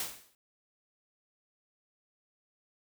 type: noise with exponential decay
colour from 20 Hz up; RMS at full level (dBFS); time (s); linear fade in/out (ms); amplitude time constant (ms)
white; -33; 0-0.35; 1; 76
effects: none